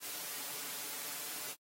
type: noise with comb filter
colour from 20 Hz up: white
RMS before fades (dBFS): -42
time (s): 0-1.56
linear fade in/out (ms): 50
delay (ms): 6.9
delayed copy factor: +0.75
effects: high-pass 200 Hz 12 dB/octave + AAC 48 kbps